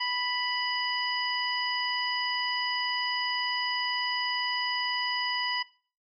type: harmonic tone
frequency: 987.8 Hz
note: B5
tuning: in tune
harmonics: 1 / 2 / 3 / 5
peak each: -33 / -33 / -33 / -33 dBFS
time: 0-5.63 s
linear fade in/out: 10 ms
effects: noise-tail reverb RT60 0.4 s tail -19 dB re dry + AAC 64 kbps